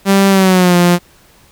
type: tone with pitch glide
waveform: sawtooth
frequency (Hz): 196 to 175.63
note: G3 to F3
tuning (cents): 0 to +10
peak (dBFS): -3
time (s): 0.05-0.99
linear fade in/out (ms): 50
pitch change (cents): -190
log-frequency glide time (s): 0.29-0.76
effects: pink hiss -47 dBFS RMS until 1.51 s